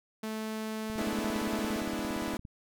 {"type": "tone", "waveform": "sawtooth", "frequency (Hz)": 218.5, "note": "A3", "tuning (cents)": -12, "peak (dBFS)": -30, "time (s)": [0.23, 1.81], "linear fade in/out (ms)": 5}
{"type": "click train", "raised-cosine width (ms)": 5, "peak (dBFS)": -32, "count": 28, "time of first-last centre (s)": [0.9, 2.452], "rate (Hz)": 17.4}
{"type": "chord", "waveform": "sawtooth", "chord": "E dominant seventh", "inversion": "first", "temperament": "equal", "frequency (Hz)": [207.7, 246.9, 293.7, 329.6], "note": ["G#3", "B3", "D4", "E4"], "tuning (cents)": [0, 0, 0, 0], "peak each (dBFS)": -34, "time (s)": [0.98, 2.37], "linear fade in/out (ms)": 2}
{"effects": []}